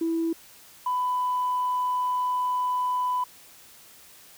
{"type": "tone pair in turn", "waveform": "sine", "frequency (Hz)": [329.6, 997.7], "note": ["E4", "B5"], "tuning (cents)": [0, 17], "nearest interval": "octave + perfect fifth", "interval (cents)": 1917, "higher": "second", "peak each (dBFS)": -22, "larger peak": "neither", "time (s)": [[0.01, 0.33], [0.86, 3.24]], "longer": "second", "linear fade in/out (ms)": 5, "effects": ["tanh soft clip ceiling -19 dBFS", "white hiss -51 dBFS RMS until 4.37 s"]}